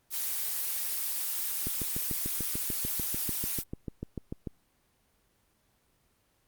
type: noise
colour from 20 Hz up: blue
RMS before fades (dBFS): -32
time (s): 0.1-3.64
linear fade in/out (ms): 50
type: click train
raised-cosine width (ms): 3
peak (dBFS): -22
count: 20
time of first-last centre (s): 1.67-4.472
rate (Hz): 6.78
effects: pink hiss -70 dBFS RMS until 6.47 s + Opus 24 kbps